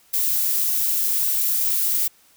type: noise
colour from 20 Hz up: violet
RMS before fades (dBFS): -21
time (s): 0.13-2.08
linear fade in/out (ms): 10
effects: white hiss -56 dBFS RMS until 2.36 s